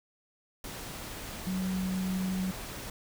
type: tone in noise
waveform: sine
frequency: 186.8 Hz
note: F#3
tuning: 17 cents sharp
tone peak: -29 dBFS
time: 1.47-2.51 s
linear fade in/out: 2 ms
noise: pink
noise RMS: -41 dBFS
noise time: 0.64-2.9 s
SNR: +9 dB
effects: none